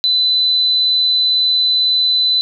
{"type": "tone", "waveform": "sine", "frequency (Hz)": 4009, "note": "B7", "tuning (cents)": 25, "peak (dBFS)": -11, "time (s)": [0.04, 2.41], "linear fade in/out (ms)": 0, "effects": []}